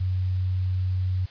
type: tone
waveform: sine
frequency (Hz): 92.5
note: F#2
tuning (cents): 0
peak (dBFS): -22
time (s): 0-1.26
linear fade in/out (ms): 10
effects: white hiss -50 dBFS RMS until 1.3 s + resampled to 11025 Hz